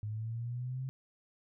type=linear sweep; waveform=sine; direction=up; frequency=104.7 to 133.2 Hz; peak=-35 dBFS; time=0.03-0.89 s; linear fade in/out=0 ms; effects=none